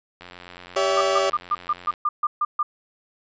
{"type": "click train", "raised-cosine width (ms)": 0.3, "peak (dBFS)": -24, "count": 155, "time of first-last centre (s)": [0.21, 1.938], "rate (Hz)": 89.1}
{"type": "chord", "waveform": "30% pulse", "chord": "C# diminished", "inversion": "second", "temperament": "equal with one note detuned", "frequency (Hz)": [392, 567.7, 659.3], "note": ["G4", "C#5", "E5"], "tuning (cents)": [0, 41, 0], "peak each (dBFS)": [-22, -19, -23], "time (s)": [0.76, 1.3], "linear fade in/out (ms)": 5}
{"type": "tone bursts", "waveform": "sine", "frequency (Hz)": 1200, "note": "D6", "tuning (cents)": 37, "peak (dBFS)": -18, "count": 10, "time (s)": [0.97, 2.63], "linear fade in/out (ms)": 5, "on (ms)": 40, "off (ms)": 140}
{"effects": ["resampled to 16000 Hz"]}